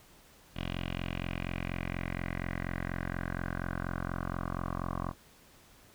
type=tone with low-pass filter sweep; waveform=10% pulse; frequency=44.19 Hz; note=F1; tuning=21 cents sharp; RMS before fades=-36 dBFS; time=0.54-5.14 s; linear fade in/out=50 ms; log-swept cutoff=3100 to 1100 Hz; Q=3.9; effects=pink hiss -59 dBFS RMS until 5.94 s